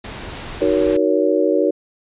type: noise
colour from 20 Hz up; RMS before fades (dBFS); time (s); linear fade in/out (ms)
pink; -31; 0.04-0.97; 5
type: chord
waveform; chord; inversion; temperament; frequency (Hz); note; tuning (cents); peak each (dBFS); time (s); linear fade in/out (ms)
sine; D# minor seventh; none; just; 311.1 / 373.4 / 466.7 / 560; D#4 / F#4 / A#4 / C#5; 0 / +16 / +2 / +18; -19; 0.61-1.71; 10
effects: resampled to 8000 Hz